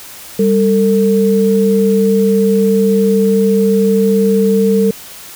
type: tone pair together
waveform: sine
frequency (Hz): 197.35 / 449.6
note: G3 / A4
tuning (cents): +12 / +37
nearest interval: octave + major second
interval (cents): 1425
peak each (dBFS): -11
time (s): 0.39-4.91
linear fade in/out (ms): 5
effects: white hiss -33 dBFS RMS until 5.35 s